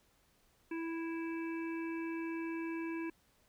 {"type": "harmonic tone", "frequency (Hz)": 329.5, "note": "E4", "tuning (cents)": -1, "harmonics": [1, 3, 5, 7, 8], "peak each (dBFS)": [-37, -49, -50, -51, -52], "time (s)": [0.71, 3.1], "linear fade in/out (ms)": 5, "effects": ["pink hiss -71 dBFS RMS until 3.48 s"]}